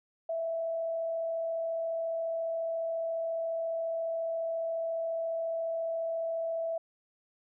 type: tone with frequency modulation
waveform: sine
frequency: 659.3 Hz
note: E5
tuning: in tune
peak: -30 dBFS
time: 0.29-6.78 s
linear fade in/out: 5 ms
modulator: 34.4 Hz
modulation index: 0.22
effects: none